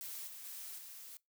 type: noise with level steps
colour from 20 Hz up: blue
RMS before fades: -45 / -50 / -47 / -51 dBFS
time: 0.01-1.17 s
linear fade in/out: 0 ms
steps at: 0.27 / 0.44 / 0.78 s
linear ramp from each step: 5 ms
effects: noise-tail reverb RT60 0.2 s tail -23 dB re dry

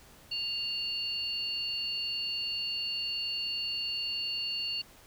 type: tone pair together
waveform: sine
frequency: 2794 / 4435 Hz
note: F7 / C#8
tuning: 0 / 0 cents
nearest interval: minor sixth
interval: 800 cents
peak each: -34 / -34 dBFS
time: 0.31-4.82 s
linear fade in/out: 10 ms
effects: pink hiss -56 dBFS RMS until 5.06 s

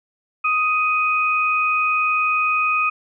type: tone pair together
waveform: sine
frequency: 1249.3 / 2500 Hz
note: D#6 / D#7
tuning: +7 / +8 cents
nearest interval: octave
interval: 1201 cents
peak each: -19 dBFS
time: 0.44-2.9 s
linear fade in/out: 10 ms
effects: none

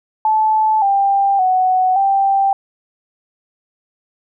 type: tone with pitch steps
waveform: sine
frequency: 869 / 792 / 743 / 785 Hz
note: A5 / G5 / F#5 / G5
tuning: -22 / +18 / +7 / +2 cents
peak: -11 dBFS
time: 0.25-2.53 s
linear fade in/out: 2 ms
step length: 570 ms
effects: none

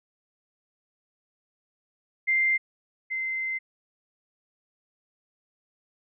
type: tone pair in turn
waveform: sine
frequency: 2093 / 2073 Hz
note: C7 / C7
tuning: 0 / -17 cents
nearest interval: unison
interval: 17 cents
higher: first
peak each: -20 / -27 dBFS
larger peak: first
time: 2.27-2.58 / 3.1-3.59 s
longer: second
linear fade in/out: 20 ms
effects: none

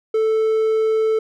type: tone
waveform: triangle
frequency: 440 Hz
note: A4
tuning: in tune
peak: -13 dBFS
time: 0.14-1.19 s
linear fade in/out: 5 ms
effects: none

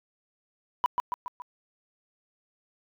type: tone with echo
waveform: sine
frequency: 987.8 Hz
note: B5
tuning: in tune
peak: -17 dBFS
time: 0.84-0.86 s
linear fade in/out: 0 ms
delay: 140 ms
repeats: 4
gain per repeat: -5 dB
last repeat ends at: 1.42 s
effects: tanh soft clip ceiling -18 dBFS

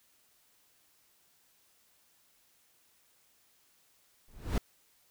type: noise with exponential growth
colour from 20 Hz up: brown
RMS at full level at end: -23 dBFS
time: 4.28-4.58 s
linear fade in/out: 2 ms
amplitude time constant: 65 ms
effects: white hiss -68 dBFS RMS until 5.1 s

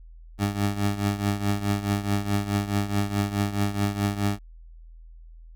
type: tone with tremolo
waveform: 20% pulse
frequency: 101.4 Hz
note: G#2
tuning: 41 cents flat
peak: -15 dBFS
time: 0.38-4.39 s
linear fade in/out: 50 ms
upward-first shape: triangle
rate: 4.7 Hz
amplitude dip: 80%
effects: added 41 Hz sine -43 dBFS peak until 5.55 s

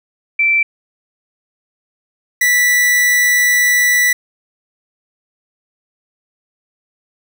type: tone pair in turn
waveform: sine / 45% pulse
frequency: 2336 / 1964.3 Hz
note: D7 / B6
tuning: -10 / -10 cents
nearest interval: minor third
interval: 300 cents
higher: first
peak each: -10 dBFS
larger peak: neither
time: 0.39-0.63 / 2.41-4.13 s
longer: second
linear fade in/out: 5 ms
effects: none

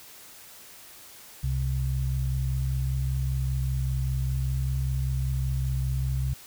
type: tone pair together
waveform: sine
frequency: 65.41 / 130.52 Hz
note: C2 / C3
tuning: 0 / -4 cents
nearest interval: octave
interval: 1196 cents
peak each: -27 dBFS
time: 1.43-6.34 s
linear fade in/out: 10 ms
effects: white hiss -48 dBFS RMS until 6.46 s

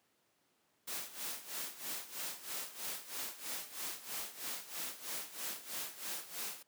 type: noise with tremolo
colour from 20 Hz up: white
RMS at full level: -40 dBFS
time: 0.87-6.63 s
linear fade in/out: 10 ms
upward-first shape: sine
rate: 3.1 Hz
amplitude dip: 80%
effects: pink hiss -75 dBFS RMS until 6.67 s + high-pass 200 Hz 12 dB/octave

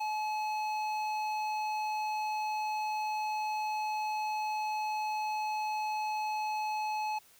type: tone with hard clipping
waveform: sine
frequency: 856 Hz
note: A5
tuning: 48 cents flat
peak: -33 dBFS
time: 0-7.19 s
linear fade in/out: 10 ms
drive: 11 dB
effects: white hiss -61 dBFS RMS until 7.39 s

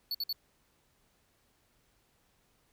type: tone bursts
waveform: square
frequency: 4443 Hz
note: C#8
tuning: 3 cents sharp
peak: -32 dBFS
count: 3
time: 0.11-0.328 s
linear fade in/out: 2 ms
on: 36 ms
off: 55 ms
effects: pink hiss -71 dBFS RMS until 2.72 s

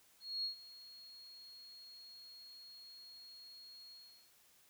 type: tone with ADSR envelope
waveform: sine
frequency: 4300 Hz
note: C8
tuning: 47 cents sharp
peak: -35 dBFS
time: 0.2-4.32 s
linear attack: 240 ms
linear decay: 110 ms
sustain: -18 dB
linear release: 400 ms
effects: white hiss -68 dBFS RMS until 4.69 s

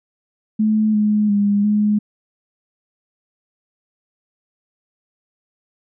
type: tone with pitch steps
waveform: sine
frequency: 215.7 / 210.7 / 203.3 / 209.5 Hz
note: A3 / G#3 / G#3 / G#3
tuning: -34 / +25 / -37 / +15 cents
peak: -13 dBFS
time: 0.59-1.99 s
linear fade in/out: 10 ms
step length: 350 ms
effects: none

